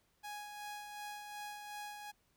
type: tone with tremolo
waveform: sawtooth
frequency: 830.6 Hz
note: G#5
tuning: in tune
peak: -39 dBFS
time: 0.23-2.12 s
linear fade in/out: 20 ms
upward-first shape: sine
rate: 2.7 Hz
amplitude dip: 40%
effects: pink hiss -75 dBFS RMS until 2.36 s